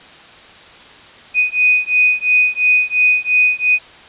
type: beating tone pair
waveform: sine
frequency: 2489 / 2491.9 Hz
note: D#7 / D#7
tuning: 0 / +2 cents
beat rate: 2.9 Hz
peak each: -14 dBFS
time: 1.34-3.79 s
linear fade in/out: 50 ms
effects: white hiss -40 dBFS RMS until 4.08 s + resampled to 8000 Hz

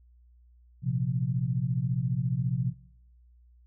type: chord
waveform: sine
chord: Bb suspended second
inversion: none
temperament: just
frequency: 116.54 / 131.11 / 174.81 Hz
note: Bb2 / C3 / F3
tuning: 0 / +4 / +2 cents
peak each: -32 / -27 / -32 dBFS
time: 0.82-2.74 s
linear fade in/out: 50 ms
effects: noise-tail reverb RT60 0.9 s tail -23 dB re dry + added 60 Hz sine -55 dBFS peak until 3.66 s

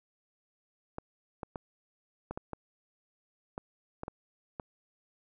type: clicks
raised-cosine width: 1 ms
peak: -23 dBFS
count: 10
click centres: 0.984 / 1.432 / 1.558 / 2.31 / 2.375 / 2.533 / 3.579 / 4.034 / 4.081 / 4.598 s
effects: none

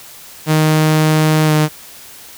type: tone with pitch glide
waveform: sawtooth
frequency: 155.6 to 153.19 Hz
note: D#3 to D#3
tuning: 0 to -27 cents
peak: -6 dBFS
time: 0.46-1.69 s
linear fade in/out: 50 ms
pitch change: -27 cents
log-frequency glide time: 1.45-1.52 s
effects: white hiss -37 dBFS RMS until 2.37 s

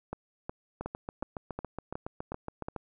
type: two click trains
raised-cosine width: 1 ms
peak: -21 / -22 dBFS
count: 8 / 15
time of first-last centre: 0.13-2.685 / 0.81-2.763 s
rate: 2.74 / 7.17 Hz
effects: none

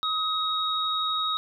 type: tone pair together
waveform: sine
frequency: 1266 / 3777 Hz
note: D#6 / A#7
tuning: +30 / +22 cents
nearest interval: octave + perfect fifth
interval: 1892 cents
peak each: -27 dBFS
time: 0.03-1.37 s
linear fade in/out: 0 ms
effects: 10-bit

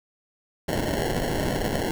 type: noise with sample-and-hold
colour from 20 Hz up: white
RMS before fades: -26 dBFS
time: 0.68-1.91 s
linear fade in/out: 2 ms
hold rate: 1225 Hz
effects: none

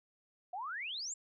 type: exponential sweep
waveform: sine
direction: up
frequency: 688 to 7680 Hz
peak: -38 dBFS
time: 0.53-1.14 s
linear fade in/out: 5 ms
effects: none

